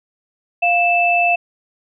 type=tone pair together; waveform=sine; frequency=699 / 2639 Hz; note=F5 / E7; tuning=+1 / +1 cents; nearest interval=octave + major seventh; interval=2300 cents; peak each=-15 dBFS; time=0.62-1.36 s; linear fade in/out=10 ms; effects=none